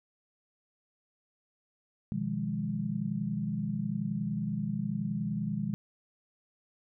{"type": "chord", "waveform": "sine", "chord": "F half-diminished seventh", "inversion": "second", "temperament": "equal with one note detuned", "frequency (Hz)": [123.47, 155.56, 174.61, 205.6], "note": ["Cb3", "Eb3", "F3", "Ab3"], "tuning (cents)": [0, 0, 0, -17], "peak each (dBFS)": [-38, -36, -37, -33], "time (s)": [2.12, 5.74], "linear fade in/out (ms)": 0, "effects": []}